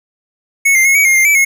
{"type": "tone with pitch steps", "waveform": "square", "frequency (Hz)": [2204, 2096, 2173, 2261, 2133, 2107, 2308, 2170], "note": ["C#7", "C7", "C#7", "C#7", "C7", "C7", "D7", "C#7"], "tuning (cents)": [-11, 2, -35, 34, 33, 12, -31, -37], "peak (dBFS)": -8, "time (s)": [0.65, 1.45], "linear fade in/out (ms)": 10, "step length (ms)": 100, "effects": []}